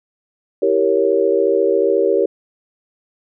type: chord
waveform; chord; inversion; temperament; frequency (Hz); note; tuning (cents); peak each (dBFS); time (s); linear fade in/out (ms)
sine; E diminished seventh; none; equal; 329.6 / 392 / 466.2 / 554.4; E4 / G4 / Bb4 / Db5; 0 / 0 / 0 / 0; -22 / -16 / -17 / -19; 0.62-2.26; 5
effects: none